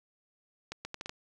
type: accelerating click train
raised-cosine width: 0.2 ms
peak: -21 dBFS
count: 6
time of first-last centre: 0.72-1.094 s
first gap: 130 ms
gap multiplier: 0.72
effects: none